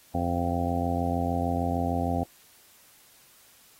harmonic tone, 86.6 Hz, F2, 14 cents flat, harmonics 1 / 2 / 3 / 4 / 5 / 6 / 7 / 8 / 9, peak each -30 / -33 / -30 / -40 / -41 / -36 / -42 / -32 / -33 dBFS, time 0.14-2.24 s, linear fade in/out 10 ms, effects white hiss -57 dBFS RMS until 3.79 s + AAC 48 kbps

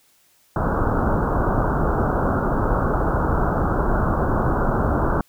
pink low-pass noise, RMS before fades -20 dBFS, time 0.56-5.21 s, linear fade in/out 2 ms, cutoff 1500 Hz, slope 96 dB/octave, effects white hiss -59 dBFS RMS until 5.28 s

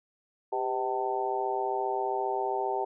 harmonic tone with a mistuned harmonic, 127.5 Hz, C3, 44 cents flat, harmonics 3 / 4 / 5 / 6 / 7, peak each -32 / -38 / -37 / -32 / -33 dBFS, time 0.52-2.85 s, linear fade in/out 10 ms, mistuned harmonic 3, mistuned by +56 cents, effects none

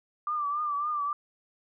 sine tone with vibrato, 1182 Hz, D6, 11 cents sharp, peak -27 dBFS, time 0.27-1.13 s, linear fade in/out 2 ms, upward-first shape triangle, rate 3.6 Hz, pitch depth 70 cents each way, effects none

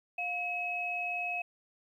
sine tone pair together, 708.1 / 2563 Hz, F5 / E7, +24 / -49 cents, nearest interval octave + minor seventh, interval 2227 cents, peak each -37 / -33 dBFS, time 0.18-1.42 s, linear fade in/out 5 ms, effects 11-bit

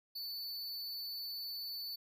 square tone with amplitude modulation, 4492 Hz, C#8, 22 cents sharp, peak -38 dBFS, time 0.15-1.96 s, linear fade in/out 10 ms, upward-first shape sine, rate 261 Hz, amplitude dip 60%, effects none

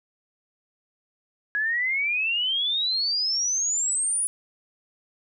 sine exponential sweep, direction up, 1661.2 to 9956 Hz, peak -22 dBFS, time 1.55-4.27 s, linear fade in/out 0 ms, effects none

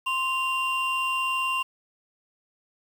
triangle tone pair together, 1046.5 / 2781 Hz, C6 / F7, 0 / -8 cents, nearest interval octave + perfect fourth, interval 1692 cents, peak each -25 dBFS, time 0.06-1.63 s, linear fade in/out 10 ms, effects 8-bit

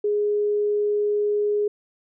sine tone, 415.3 Hz, G#4, in tune, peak -19 dBFS, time 0.04-1.68 s, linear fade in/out 5 ms, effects none

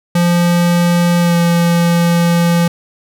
square tone with pitch glide, 173.5 to 171.11 Hz, F3 to F3, -11 to -35 cents, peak -10 dBFS, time 0.15-2.68 s, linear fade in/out 5 ms, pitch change -24 cents, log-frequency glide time 1.2-1.36 s, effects none

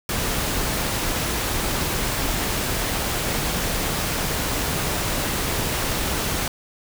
pink noise, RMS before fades -24 dBFS, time 0.09-6.48 s, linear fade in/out 2 ms, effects none

